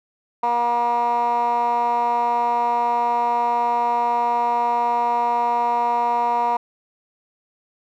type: tone with band-pass filter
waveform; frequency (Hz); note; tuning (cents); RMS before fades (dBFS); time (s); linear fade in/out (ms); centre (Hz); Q
15% pulse; 238.4; A#3; +39; -20; 0.43-6.57; 5; 910; 5
effects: none